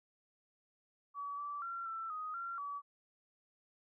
sine tone with pitch steps, 1140 / 1159 / 1368 / 1335 / 1250 / 1372 / 1143 Hz, C#6 / D6 / F6 / E6 / D#6 / F6 / D6, +48 / -23 / -36 / +22 / +8 / -31 / -47 cents, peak -39 dBFS, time 1.14-2.82 s, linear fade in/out 50 ms, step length 240 ms, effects none

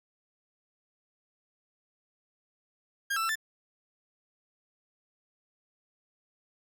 40% pulse tone with pitch steps, 1616 / 1327 / 1338 / 1763 Hz, G#6 / E6 / E6 / A6, -48 / +11 / +25 / +3 cents, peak -27 dBFS, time 3.1-3.356 s, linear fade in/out 10 ms, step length 64 ms, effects none

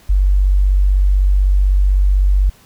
sine tone, 47.97 Hz, G1, 37 cents flat, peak -9 dBFS, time 0.09-2.5 s, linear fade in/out 10 ms, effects pink hiss -48 dBFS RMS until 2.65 s

